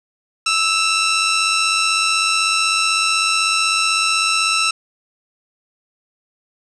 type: tone pair together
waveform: 15% pulse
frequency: 1315 / 2726 Hz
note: E6 / F7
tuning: -5 / -43 cents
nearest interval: octave + minor second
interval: 1262 cents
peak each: -10 / -12 dBFS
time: 0.46-4.71 s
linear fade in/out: 5 ms
effects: resampled to 22050 Hz + 7-bit